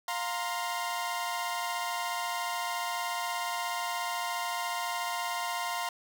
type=chord; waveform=sawtooth; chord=F suspended fourth; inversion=none; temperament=equal with one note detuned; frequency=703.3 / 932.3 / 1046.5 Hz; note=F5 / Bb5 / C6; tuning=+12 / 0 / 0 cents; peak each=-32 dBFS; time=0.08-5.89 s; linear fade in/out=2 ms; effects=none

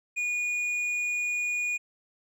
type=tone with hard clipping; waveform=sine; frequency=2450 Hz; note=D#7; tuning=27 cents flat; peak=-28 dBFS; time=0.16-1.78 s; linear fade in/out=20 ms; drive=5 dB; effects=none

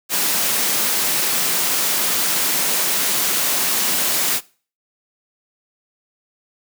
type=high-pass noise; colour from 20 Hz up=white; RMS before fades=-19 dBFS; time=0.09-4.41 s; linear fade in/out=50 ms; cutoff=140 Hz; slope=48 dB/octave; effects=noise-tail reverb RT60 0.4 s tail -22 dB re dry

